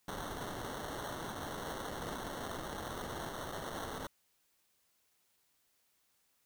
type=noise with sample-and-hold; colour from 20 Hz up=blue; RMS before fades=-42 dBFS; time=0.08-4.07 s; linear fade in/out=2 ms; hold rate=2450 Hz; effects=white hiss -75 dBFS RMS until 6.45 s